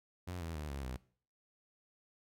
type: tone with pitch steps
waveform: sawtooth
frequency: 89.8 / 82.35 / 75.51 / 69.25 / 63.5 Hz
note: F2 / E2 / D2 / C#2 / B1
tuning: +49 / -1 / +49 / -1 / +49 cents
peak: -36 dBFS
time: 0.27-0.97 s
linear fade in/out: 10 ms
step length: 140 ms
effects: noise-tail reverb RT60 0.5 s tail -20 dB re dry